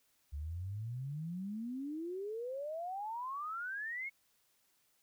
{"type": "exponential sweep", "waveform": "sine", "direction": "up", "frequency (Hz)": [69.3, 2217], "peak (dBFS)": -38, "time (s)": [0.32, 4.1], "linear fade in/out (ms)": 20, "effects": ["white hiss -74 dBFS RMS until 5.02 s"]}